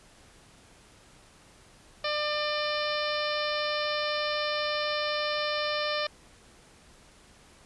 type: harmonic tone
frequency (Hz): 598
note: D5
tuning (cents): +31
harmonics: 1 / 2 / 3 / 4 / 5 / 6 / 7 / 8 / 9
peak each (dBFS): -31 / -34 / -36 / -37 / -38 / -39 / -39 / -40 / -41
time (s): 2.04-6.07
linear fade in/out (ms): 5
effects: pink hiss -56 dBFS RMS until 7.65 s + resampled to 24000 Hz